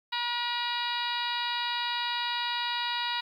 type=harmonic tone; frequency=480 Hz; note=B4; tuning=49 cents flat; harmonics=2 / 3 / 4 / 5 / 6 / 7 / 8 / 9 / 10; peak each=-33 / -39 / -37 / -40 / -37 / -44 / -34 / -43 / -42 dBFS; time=0.12-3.21 s; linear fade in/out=10 ms; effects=10-bit